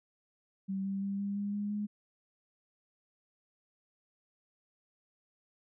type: tone with pitch steps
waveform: sine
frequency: 193.2 / 195.56 / 197.94 / 200.4 / 202.8 / 205.3 / 207.8 Hz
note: G3 / G3 / G3 / G3 / G#3 / G#3 / G#3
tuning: -25 / -4 / +17 / +38 / -41 / -20 / +1 cents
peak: -32 dBFS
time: 0.68-1.87 s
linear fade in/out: 20 ms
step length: 170 ms
effects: none